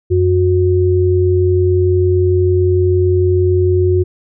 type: tone pair together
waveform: sine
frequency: 91.1 / 364.4 Hz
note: F#2 / F#4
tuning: -26 / -26 cents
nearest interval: 2 octaves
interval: 2400 cents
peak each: -12 dBFS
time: 0.1-4.04 s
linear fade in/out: 20 ms
effects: none